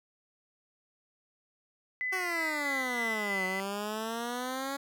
sine tone with tremolo, 2009 Hz, B6, 29 cents sharp, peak -30 dBFS, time 2.01-3.6 s, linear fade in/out 0 ms, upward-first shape square, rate 3.1 Hz, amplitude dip 30%
10% pulse exponential two-way sweep, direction down then up, 380.6 to 185 to 279.4 Hz, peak -25 dBFS, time 2.12-4.77 s, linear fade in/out 10 ms, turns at 3.45 s
effects none

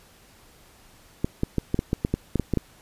clicks, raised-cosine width 3 ms, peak -9 dBFS, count 12, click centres 1.245 / 1.434 / 1.583 / 1.744 / 1.791 / 1.931 / 2.049 / 2.14 / 2.357 / 2.397 / 2.537 / 2.573 s, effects pink hiss -54 dBFS RMS until 2.81 s + resampled to 32000 Hz

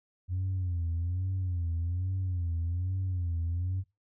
sine tone with vibrato, 88.8 Hz, F2, 29 cents sharp, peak -27 dBFS, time 0.28-3.84 s, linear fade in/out 50 ms, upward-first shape sine, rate 1.2 Hz, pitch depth 110 cents each way, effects noise-tail reverb RT60 0.2 s tail -18 dB re dry + tanh soft clip ceiling -26 dBFS

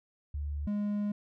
sine / triangle tone pair in turn, 72.8 / 206.4 Hz, D2 / G#3, -15 / -10 cents, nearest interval octave + tritone, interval 1805 cents, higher second, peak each -32 / -27 dBFS, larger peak second, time 0.34-0.67 / 0.67-1.12 s, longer second, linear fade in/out 5 ms, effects none

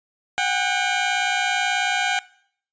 15% pulse tone pair together, 738 / 796.3 Hz, F#5 / G5, -5 / +27 cents, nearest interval minor second, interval 132 cents, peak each -16 dBFS, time 0.38-2.19 s, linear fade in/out 0 ms, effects noise-tail reverb RT60 0.6 s tail -21 dB re dry + resampled to 16000 Hz

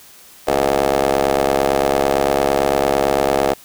15% pulse ring-modulated tone, 68.9 Hz, C#2, 10 cents flat, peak -5 dBFS, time 0.47-3.54 s, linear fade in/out 10 ms, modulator 561 Hz, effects white hiss -44 dBFS RMS until 3.64 s

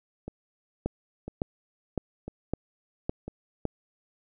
two click trains, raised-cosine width 2 ms, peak -14 / -23 dBFS, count 6 / 4, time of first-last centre 0.86-3.653 / 0.28-3.28 s, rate 1.79 / 1 Hz, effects none

